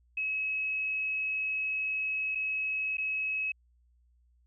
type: tone with dropouts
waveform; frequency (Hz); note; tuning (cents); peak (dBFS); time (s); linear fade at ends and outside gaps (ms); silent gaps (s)
sine; 2567; E7; -47; -29; 0.17-3.52; 5; 2.35-2.354 / 2.971-2.981
effects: added 60 Hz sine -63 dBFS peak until 4.46 s